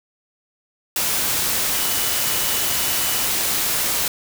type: tone in noise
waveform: sine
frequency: 2953 Hz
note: F#7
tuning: 4 cents flat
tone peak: -32 dBFS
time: 1.77-3.26 s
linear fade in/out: 2 ms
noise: white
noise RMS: -21 dBFS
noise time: 0.96-4.08 s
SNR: -14 dB
effects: none